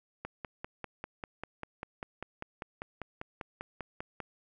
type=click train; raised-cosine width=0.5 ms; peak=-23 dBFS; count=21; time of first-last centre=0.25-4.203 s; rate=5.06 Hz; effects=none